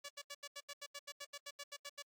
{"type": "tone bursts", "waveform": "5% pulse", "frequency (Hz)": 572, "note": "D5", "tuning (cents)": -46, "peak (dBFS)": -34, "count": 16, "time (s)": [0.04, 2.025], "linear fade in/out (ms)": 10, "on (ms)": 50, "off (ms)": 79, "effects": ["AAC 48 kbps"]}